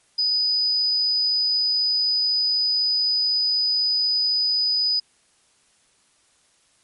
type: tone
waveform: sine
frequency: 4978 Hz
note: D#8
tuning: in tune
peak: -18 dBFS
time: 0.18-5 s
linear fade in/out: 10 ms
effects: white hiss -61 dBFS RMS until 6.83 s + MP3 48 kbps